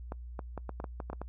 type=clicks; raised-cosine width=1 ms; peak=-24 dBFS; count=10; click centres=0.121 / 0.392 / 0.577 / 0.693 / 0.801 / 0.842 / 1.002 / 1.1 / 1.131 / 1.216 s; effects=noise-tail reverb RT60 0.1 s tail -26 dB re dry + added 60 Hz sine -41 dBFS peak until 1.28 s